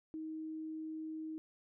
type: tone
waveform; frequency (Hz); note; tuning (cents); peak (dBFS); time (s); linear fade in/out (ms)
sine; 315.4; D#4; +24; -40; 0.14-1.38; 0
effects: none